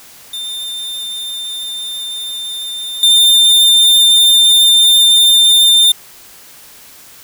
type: tone with level steps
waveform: 45% pulse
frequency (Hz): 3603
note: A7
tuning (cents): +40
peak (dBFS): -21 / -6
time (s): 0.33-5.92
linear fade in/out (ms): 5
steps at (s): 3.03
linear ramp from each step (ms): 2
effects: white hiss -39 dBFS RMS until 7.23 s